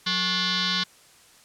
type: tone with frequency modulation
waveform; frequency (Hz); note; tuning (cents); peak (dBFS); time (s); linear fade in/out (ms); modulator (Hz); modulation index
sine; 182.2; F#3; -26; -22; 0.06-0.84; 10; 640; 7.2
effects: white hiss -54 dBFS RMS until 1.44 s + low-pass 10000 Hz 12 dB/octave